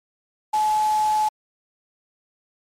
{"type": "tone in noise", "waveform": "sine", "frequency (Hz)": 856, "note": "A5", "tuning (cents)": -48, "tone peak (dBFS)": -17, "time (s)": [0.53, 1.29], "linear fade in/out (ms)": 10, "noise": "white", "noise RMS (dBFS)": -34, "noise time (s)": [0.53, 1.29], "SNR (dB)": 14, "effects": ["low-pass 9000 Hz 12 dB/octave", "MP3 96 kbps"]}